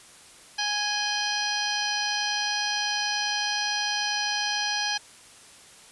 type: harmonic tone with a mistuned harmonic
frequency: 830.6 Hz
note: G#5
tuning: in tune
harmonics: 1 / 2 / 3 / 4 / 5 / 6 / 7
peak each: -32 / -31 / -35 / -33 / -33 / -32 / -35 dBFS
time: 0.58-4.98 s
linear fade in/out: 10 ms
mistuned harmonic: 4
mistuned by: -92 cents
effects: white hiss -50 dBFS RMS until 5.91 s + resampled to 24000 Hz